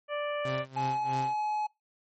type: harmonic tone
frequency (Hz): 587.3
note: D5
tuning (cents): 0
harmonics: 1 / 2 / 3 / 4 / 5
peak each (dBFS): -31 / -37 / -41 / -43 / -45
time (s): 0.08-0.66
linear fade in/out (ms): 50
type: tone with tremolo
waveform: sawtooth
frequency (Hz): 132.2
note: C3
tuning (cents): +18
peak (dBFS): -28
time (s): 0.45-1.34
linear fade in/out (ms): 2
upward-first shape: sine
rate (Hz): 3.1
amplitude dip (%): 90
type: tone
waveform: triangle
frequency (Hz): 848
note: G#5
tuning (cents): +36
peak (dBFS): -26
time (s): 0.76-1.67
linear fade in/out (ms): 10
effects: noise-tail reverb RT60 0.2 s tail -24 dB re dry + MP3 32 kbps